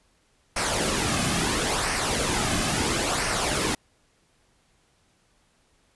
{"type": "noise with flanger", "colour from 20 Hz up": "pink", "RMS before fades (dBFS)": -25, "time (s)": [0.56, 3.75], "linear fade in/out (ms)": 5, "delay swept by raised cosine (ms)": [0.27, 2.17], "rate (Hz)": 0.74, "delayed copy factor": -0.55, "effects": ["pink hiss -65 dBFS RMS until 5.95 s", "resampled to 24000 Hz"]}